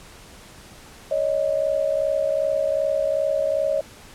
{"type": "tone pair together", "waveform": "sine", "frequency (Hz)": [559.7, 622.3], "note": ["C#5", "D#5"], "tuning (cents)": [17, 0], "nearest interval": "major second", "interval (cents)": 183, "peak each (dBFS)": -22, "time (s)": [1.11, 3.81], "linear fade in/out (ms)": 5, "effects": ["pink hiss -45 dBFS RMS until 4.14 s", "low-pass 11000 Hz 12 dB/octave"]}